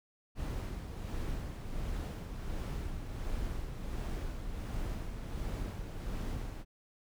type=noise with tremolo; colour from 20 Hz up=brown; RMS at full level=-36 dBFS; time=0.35-6.65 s; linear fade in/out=50 ms; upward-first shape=sine; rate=1.4 Hz; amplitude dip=45%; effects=none